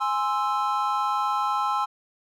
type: chord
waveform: triangle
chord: Ab augmented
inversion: none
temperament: equal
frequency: 830.6 / 1046.5 / 1318.5 Hz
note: Ab5 / C6 / E6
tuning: 0 / 0 / 0 cents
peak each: -25 dBFS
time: 0-1.86 s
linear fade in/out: 20 ms
effects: none